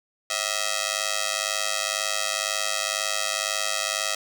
5% pulse tone with amplitude modulation, 645 Hz, E5, 38 cents flat, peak -9 dBFS, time 0.3-4.15 s, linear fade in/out 5 ms, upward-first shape sine, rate 102 Hz, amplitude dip 100%, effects none

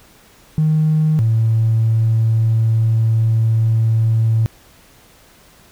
triangle tone pair in turn, 155.6 / 112.19 Hz, D#3 / A2, 0 / +34 cents, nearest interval tritone, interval 566 cents, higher first, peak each -8 dBFS, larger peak neither, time 0.58-1.19 / 1.19-4.46 s, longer second, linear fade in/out 0 ms, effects tanh soft clip ceiling -9 dBFS + pink hiss -48 dBFS RMS until 5.71 s

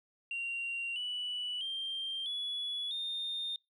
sine tone with pitch steps, 2761 / 2959 / 3172 / 3399 / 3643 Hz, F7 / F#7 / G7 / G#7 / A#7, -20 / -1 / +20 / +39 / -41 cents, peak -33 dBFS, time 0.31-3.56 s, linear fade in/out 2 ms, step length 650 ms, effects noise-tail reverb RT60 0.2 s tail -22 dB re dry + tanh soft clip ceiling -31 dBFS

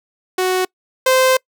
sawtooth tone pair in turn, 370 / 518.7 Hz, F#4 / C5, 0 / -15 cents, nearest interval tritone, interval 585 cents, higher second, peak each -11 / -7 dBFS, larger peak second, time 0.38-0.65 / 1.06-1.37 s, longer second, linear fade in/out 5 ms, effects noise-tail reverb RT60 0.1 s tail -26 dB re dry

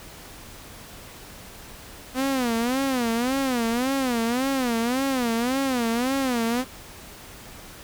sawtooth tone with vibrato, 249.6 Hz, B3, 19 cents sharp, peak -18 dBFS, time 2.14-6.65 s, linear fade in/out 50 ms, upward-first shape sine, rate 1.8 Hz, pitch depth 160 cents each way, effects pink hiss -43 dBFS RMS until 7.83 s

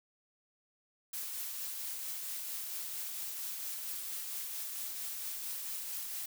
blue noise with tremolo, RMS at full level -39 dBFS, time 1.13-6.26 s, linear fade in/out 5 ms, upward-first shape triangle, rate 4.4 Hz, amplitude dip 30%, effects none

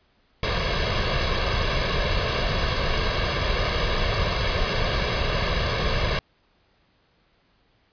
pink noise with comb filter, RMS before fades -23 dBFS, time 0.43-6.19 s, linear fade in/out 2 ms, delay 1.8 ms, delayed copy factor +0.65, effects pink hiss -64 dBFS RMS until 7.92 s + resampled to 11025 Hz

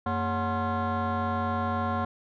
sine tone with frequency modulation, 413.4 Hz, G#4, 8 cents flat, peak -23 dBFS, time 0.06-2.05 s, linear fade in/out 5 ms, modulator 322 Hz, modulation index 2.7, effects tanh soft clip ceiling -24 dBFS

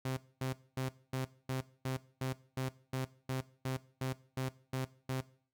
sawtooth tone bursts, 130.81 Hz, C3, in tune, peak -30 dBFS, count 15, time 0.05-5.21 s, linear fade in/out 5 ms, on 120 ms, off 240 ms, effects noise-tail reverb RT60 0.5 s tail -19 dB re dry

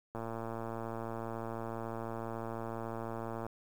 click train, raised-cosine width 1 ms, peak -26 dBFS, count 379, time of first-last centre 0.15-3.466 s, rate 114 Hz, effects 9-bit

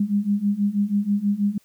sine beating tone pair, 200 / 206.2 Hz, G3 / G#3, +35 / -12 cents, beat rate 6.2 Hz, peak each -23 / -21 dBFS, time 0-1.58 s, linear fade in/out 5 ms, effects white hiss -61 dBFS RMS until 1.64 s

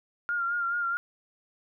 sine tone with vibrato, 1400 Hz, F6, 4 cents sharp, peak -26 dBFS, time 0.29-0.97 s, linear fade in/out 0 ms, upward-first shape sine, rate 4.7 Hz, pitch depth 36 cents each way, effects none

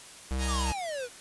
square tone, 65.41 Hz, C2, in tune, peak -29 dBFS, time 0.31-0.72 s, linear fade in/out 0 ms
5% pulse chord, D# suspended fourth, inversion none, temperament equal, 622.3 / 830.6 / 932.3 Hz, D#5 / G#5 / A#5, 0 / 0 / 0 cents, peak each -29 / -27 / -24 dBFS, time 0.38-0.75 s, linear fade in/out 50 ms
square exponential sweep, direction down, 1280 to 465.7 Hz, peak -33 dBFS, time 0.46-1.09 s, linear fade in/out 50 ms
effects white hiss -48 dBFS RMS until 1.2 s + resampled to 24000 Hz

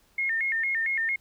sine tone with vibrato, 1975.5 Hz, B6, in tune, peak -24 dBFS, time 0.18-1.16 s, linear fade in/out 5 ms, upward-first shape square, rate 4.4 Hz, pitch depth 150 cents each way, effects pink hiss -63 dBFS RMS until 1.2 s

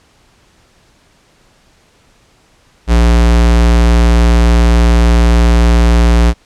square tone, 58.27 Hz, A#1, in tune, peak -6 dBFS, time 2.87-6.34 s, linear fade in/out 50 ms, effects pink hiss -50 dBFS RMS until 6.45 s + low-pass 8000 Hz 12 dB/octave

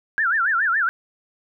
sine tone with vibrato, 1555 Hz, G6, 14 cents flat, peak -17 dBFS, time 0.18-0.89 s, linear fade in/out 0 ms, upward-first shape sine, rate 7.1 Hz, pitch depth 260 cents each way, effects none

